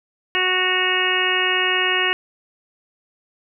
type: harmonic tone with a mistuned harmonic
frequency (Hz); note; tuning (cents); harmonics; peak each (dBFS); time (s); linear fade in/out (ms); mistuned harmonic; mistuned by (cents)
369.1; F#4; -4; 1 / 2 / 3 / 4 / 5 / 6 / 7 / 8; -26 / -30 / -27 / -28 / -22 / -26 / -26 / -22; 0.35-2.13; 0; 8; -49
effects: none